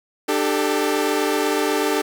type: chord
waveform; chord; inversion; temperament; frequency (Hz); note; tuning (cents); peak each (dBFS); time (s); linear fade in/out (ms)
sawtooth; D suspended fourth; none; equal with one note detuned; 299.1 / 392 / 440; D4 / G4 / A4; +32 / 0 / 0; -19; 0.28-2.02; 10
effects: 8-bit